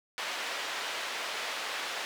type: band-pass noise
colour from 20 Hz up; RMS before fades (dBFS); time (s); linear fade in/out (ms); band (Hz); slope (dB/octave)
white; -36; 0.18-2.05; 0; 530 to 3200; 12
effects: none